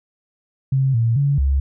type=tone with pitch steps; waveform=sine; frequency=134 / 115.1 / 141.2 / 68.5 Hz; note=C3 / A#2 / C#3 / C#2; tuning=+42 / -22 / +32 / -20 cents; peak=-14 dBFS; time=0.72-1.6 s; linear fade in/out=5 ms; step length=220 ms; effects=none